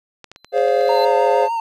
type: clicks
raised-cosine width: 0.2 ms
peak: -20 dBFS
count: 8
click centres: 0.243 / 0.316 / 0.361 / 0.446 / 0.579 / 0.683 / 0.81 / 0.882 s
type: tone with exponential growth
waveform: triangle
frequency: 4057 Hz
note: B7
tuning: 46 cents sharp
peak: -24 dBFS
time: 0.36-1.05 s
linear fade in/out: 5 ms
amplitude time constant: 150 ms
type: chord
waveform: triangle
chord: Db major seventh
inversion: second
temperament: equal with one note detuned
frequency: 415.3 / 523.3 / 567.3 / 698.5 Hz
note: Ab4 / C5 / Db5 / F5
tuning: 0 / 0 / +40 / 0 cents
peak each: -18 / -15 / -19 / -18 dBFS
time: 0.52-1.49 s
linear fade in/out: 50 ms
type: tone with vibrato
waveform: triangle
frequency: 912 Hz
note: A#5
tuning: 38 cents flat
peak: -17 dBFS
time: 0.89-1.6 s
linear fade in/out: 2 ms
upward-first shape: sine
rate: 6.6 Hz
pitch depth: 33 cents each way
effects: none